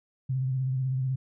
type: tone with vibrato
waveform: sine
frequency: 130.81 Hz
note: C3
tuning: in tune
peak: -25 dBFS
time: 0.29-1.16 s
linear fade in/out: 10 ms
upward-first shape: sine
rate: 16 Hz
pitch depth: 42 cents each way
effects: none